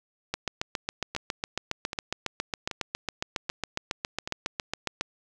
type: two click trains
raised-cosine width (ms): 0.2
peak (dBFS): -16 / -11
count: 5 / 35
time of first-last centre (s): 1.15-4.275 / 0.34-5.01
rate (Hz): 1.28 / 7.28
effects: none